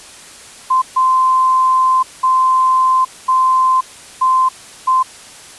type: tone bursts at uneven times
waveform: sine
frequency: 1037 Hz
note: C6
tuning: 16 cents flat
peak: -9 dBFS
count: 6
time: 0.7-0.82 / 0.96-2.03 / 2.23-3.05 / 3.28-3.81 / 4.21-4.49 / 4.87-5.03 s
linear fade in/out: 10 ms
effects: white hiss -37 dBFS RMS until 5.58 s + resampled to 24000 Hz